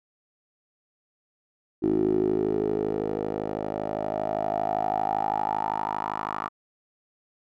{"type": "tone with band-pass filter sweep", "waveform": "10% pulse", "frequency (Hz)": 52.6, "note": "G#1", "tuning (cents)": 23, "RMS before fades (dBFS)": -27, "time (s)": [1.82, 6.49], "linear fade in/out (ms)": 20, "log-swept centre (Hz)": [340, 1100], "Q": 7.2, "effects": []}